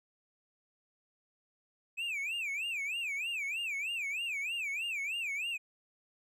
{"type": "tone with vibrato", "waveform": "triangle", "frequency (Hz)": 2489, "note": "D#7", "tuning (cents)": 0, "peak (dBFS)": -32, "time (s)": [1.97, 5.58], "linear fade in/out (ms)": 20, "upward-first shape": "sine", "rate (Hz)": 3.2, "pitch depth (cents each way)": 220, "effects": []}